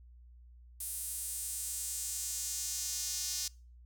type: tone with high-pass filter sweep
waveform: square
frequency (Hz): 164.3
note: E3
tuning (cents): -5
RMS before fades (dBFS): -38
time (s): 0.8-3.48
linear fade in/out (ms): 5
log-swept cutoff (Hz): 10000 to 5600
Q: 2.2
effects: noise-tail reverb RT60 0.4 s tail -26 dB re dry + added 60 Hz sine -53 dBFS peak until 3.85 s